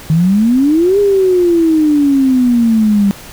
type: exponential two-way sweep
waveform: sine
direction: up then down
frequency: 153.6 to 411.3 to 196.8 Hz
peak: -7 dBFS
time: 0.1-3.11 s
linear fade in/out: 0 ms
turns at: 0.99 s
effects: pink hiss -33 dBFS RMS until 3.32 s